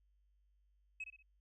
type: tone with echo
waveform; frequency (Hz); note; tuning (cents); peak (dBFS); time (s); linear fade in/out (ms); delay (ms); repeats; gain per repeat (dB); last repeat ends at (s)
sine; 2563; E7; -49; -39; 1-1.04; 5; 62; 3; -8; 1.226
effects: tanh soft clip ceiling -38 dBFS + added 50 Hz sine -70 dBFS peak until 1.4 s